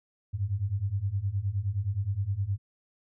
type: beating tone pair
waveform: sine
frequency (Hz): 93.9 / 103.5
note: F#2 / G#2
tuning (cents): +26 / -5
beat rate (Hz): 9.6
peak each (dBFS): -31 / -29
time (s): 0.33-2.58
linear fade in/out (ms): 20
effects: none